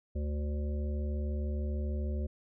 harmonic tone, 73.42 Hz, D2, in tune, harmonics 1 / 3 / 5 / 7 / 8, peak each -31 / -41 / -45 / -48 / -49 dBFS, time 0.15-2.27 s, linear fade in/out 10 ms, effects none

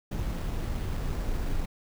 brown noise with sample-and-hold, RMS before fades -30 dBFS, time 0.11-1.66 s, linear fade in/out 10 ms, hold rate 6300 Hz, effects none

